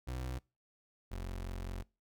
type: tone pair in turn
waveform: 30% pulse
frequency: 63.3 / 44.88 Hz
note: B1 / F1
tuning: +43 / +48 cents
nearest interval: tritone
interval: 595 cents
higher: first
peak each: -35 / -36 dBFS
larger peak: first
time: 0.07-0.39 / 1.11-1.83 s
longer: second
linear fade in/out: 10 ms
effects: noise-tail reverb RT60 0.3 s tail -25 dB re dry